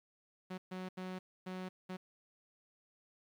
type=tone bursts at uneven times; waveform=sawtooth; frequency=185 Hz; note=F#3; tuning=in tune; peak=-37 dBFS; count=5; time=0.5-0.58 / 0.71-0.89 / 0.97-1.19 / 1.46-1.69 / 1.89-1.97 s; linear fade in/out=10 ms; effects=low-pass 4000 Hz 12 dB/octave + 11-bit